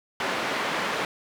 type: band-pass noise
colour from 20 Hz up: white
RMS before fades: -28 dBFS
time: 0.2-1.05 s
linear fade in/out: 2 ms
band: 200 to 2000 Hz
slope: 12 dB/octave
effects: none